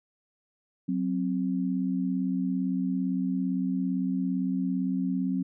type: tone pair together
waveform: sine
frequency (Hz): 185.5 / 263.2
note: F#3 / C4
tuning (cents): +5 / +10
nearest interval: tritone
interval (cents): 605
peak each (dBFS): -28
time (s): 0.88-5.43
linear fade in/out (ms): 10
effects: none